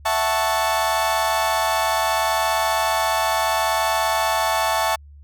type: chord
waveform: 35% pulse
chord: F# minor seventh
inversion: third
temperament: equal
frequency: 659.3 / 740 / 880 / 1108.7 Hz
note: E5 / F#5 / A5 / C#6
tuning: 0 / 0 / 0 / 0 cents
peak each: -22 / -26 / -20 / -24 dBFS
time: 0.05-4.96 s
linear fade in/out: 10 ms
effects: added 72 Hz sine -41 dBFS peak until 5.23 s